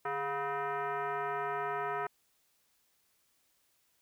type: tone with frequency modulation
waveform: sine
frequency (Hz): 150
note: D3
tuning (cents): +37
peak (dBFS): -32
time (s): 0.05-2.07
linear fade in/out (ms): 5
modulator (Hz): 562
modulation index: 2.6
effects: white hiss -73 dBFS RMS until 4.01 s